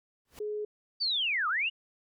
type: noise with exponential growth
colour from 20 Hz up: pink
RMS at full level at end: -44 dBFS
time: 0.25-0.39 s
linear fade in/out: 2 ms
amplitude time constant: 29 ms
type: tone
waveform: sine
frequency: 421.1 Hz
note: G#4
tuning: 24 cents sharp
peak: -31 dBFS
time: 0.4-0.65 s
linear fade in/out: 5 ms
type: linear two-way sweep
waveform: sine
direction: down then up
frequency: 4699 to 1174.7 to 2949 Hz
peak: -26 dBFS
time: 1-1.7 s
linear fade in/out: 20 ms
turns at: 1.48 s
effects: MP3 96 kbps

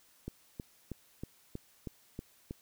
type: click train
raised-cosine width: 3 ms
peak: -26 dBFS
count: 8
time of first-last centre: 0.28-2.509 s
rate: 3.14 Hz
effects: white hiss -65 dBFS RMS until 2.61 s

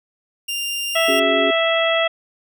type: tone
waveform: sawtooth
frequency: 2794 Hz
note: F7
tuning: in tune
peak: -19 dBFS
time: 0.48-1.2 s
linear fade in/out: 10 ms
type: harmonic tone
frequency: 659.3 Hz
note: E5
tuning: in tune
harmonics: 1 / 2 / 3 / 4 / 5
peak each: -18 / -24 / -23 / -25 / -23 dBFS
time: 0.95-2.08 s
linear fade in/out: 10 ms
type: chord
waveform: sine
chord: C# suspended fourth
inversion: none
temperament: equal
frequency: 277.2 / 370 / 415.3 Hz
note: C#4 / F#4 / G#4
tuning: 0 / 0 / 0 cents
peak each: -23 / -25 / -23 dBFS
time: 1.08-1.51 s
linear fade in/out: 5 ms
effects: none

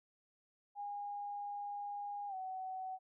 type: tone with pitch glide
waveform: sine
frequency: 816 to 752.6 Hz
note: G#5 to F#5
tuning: -31 to +29 cents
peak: -40 dBFS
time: 0.75-2.99 s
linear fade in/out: 50 ms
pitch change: -140 cents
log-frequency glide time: 2.28-2.35 s
effects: none

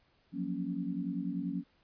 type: chord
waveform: sine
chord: Gb major seventh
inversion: third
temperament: equal with one note detuned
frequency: 174.61 / 185 / 234.4 / 277.2 Hz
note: F3 / Gb3 / Bb3 / Db4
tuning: 0 / 0 / +10 / 0 cents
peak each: -39 / -38 / -40 / -37 dBFS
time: 0.32-1.64 s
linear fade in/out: 50 ms
effects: pink hiss -70 dBFS RMS until 1.83 s + resampled to 11025 Hz

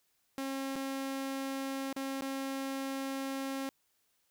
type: tone with dropouts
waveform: sawtooth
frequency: 270 Hz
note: C#4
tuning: 45 cents flat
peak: -31 dBFS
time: 0.38-3.69 s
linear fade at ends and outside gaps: 0 ms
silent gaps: 0.756-0.762 / 1.927-1.964 / 2.21-2.222 s
effects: white hiss -75 dBFS RMS until 4.3 s

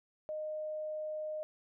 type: tone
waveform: sine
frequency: 616 Hz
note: D#5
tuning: 17 cents flat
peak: -36 dBFS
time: 0.29-1.43 s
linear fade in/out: 0 ms
effects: none

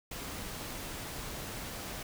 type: noise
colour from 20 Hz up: pink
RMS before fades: -41 dBFS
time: 0.11-2.03 s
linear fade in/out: 5 ms
effects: none

